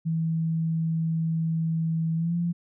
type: tone with pitch glide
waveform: sine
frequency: 162.6 to 171.87 Hz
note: E3 to F3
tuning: -23 to -27 cents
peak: -23 dBFS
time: 0.05-2.53 s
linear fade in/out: 20 ms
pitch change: +96 cents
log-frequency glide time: 2.16-2.35 s
effects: none